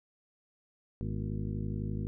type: harmonic tone with a mistuned harmonic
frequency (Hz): 51.91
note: G#1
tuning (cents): 0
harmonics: 1 / 2 / 3 / 4 / 5 / 6 / 7 / 9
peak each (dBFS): -39 / -36 / -39 / -40 / -43 / -48 / -47 / -53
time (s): 1.01-2.07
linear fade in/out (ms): 0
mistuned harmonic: 5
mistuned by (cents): -92
effects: none